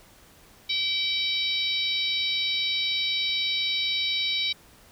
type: harmonic tone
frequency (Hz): 768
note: G5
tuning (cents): -36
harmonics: 3 / 4 / 5 / 6 / 7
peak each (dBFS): -31 / -33 / -26 / -33 / -36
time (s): 0.69-4.53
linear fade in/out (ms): 10
effects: pink hiss -54 dBFS RMS until 4.91 s